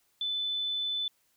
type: tone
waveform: sine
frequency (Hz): 3507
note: A7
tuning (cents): -6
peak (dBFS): -29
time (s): 0.21-1.08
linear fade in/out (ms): 2
effects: white hiss -71 dBFS RMS until 1.36 s